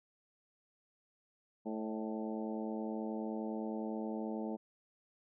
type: harmonic tone with a mistuned harmonic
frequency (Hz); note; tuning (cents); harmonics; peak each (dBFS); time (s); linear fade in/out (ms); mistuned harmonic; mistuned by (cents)
109.6; A2; -6; 2 / 3 / 4 / 5 / 6 / 7 / 8; -39 / -43 / -45 / -47 / -49 / -50 / -51; 1.65-4.57; 20; 6; -45
effects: none